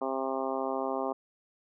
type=harmonic tone; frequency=133.2 Hz; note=C3; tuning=31 cents sharp; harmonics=2 / 3 / 4 / 5 / 6 / 7 / 8 / 9; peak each=-37 / -36 / -36 / -36 / -37 / -41 / -39 / -43 dBFS; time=0.01-1.13 s; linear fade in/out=10 ms; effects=none